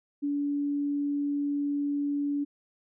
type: tone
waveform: sine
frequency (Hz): 286.9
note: D4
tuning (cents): -40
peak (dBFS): -26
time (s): 0.22-2.45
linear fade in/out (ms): 20
effects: none